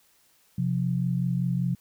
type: tone pair together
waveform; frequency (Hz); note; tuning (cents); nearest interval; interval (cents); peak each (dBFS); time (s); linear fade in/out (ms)
sine; 130.81 / 175.98; C3 / F3; 0 / +13; perfect fourth; 513; -26; 0.58-1.75; 5
effects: white hiss -63 dBFS RMS until 1.8 s